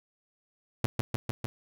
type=tone with echo; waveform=sawtooth; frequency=116.54 Hz; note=A#2; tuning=in tune; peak=-18 dBFS; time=0.84-0.86 s; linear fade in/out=0 ms; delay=150 ms; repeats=4; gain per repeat=-2 dB; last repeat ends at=1.46 s; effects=none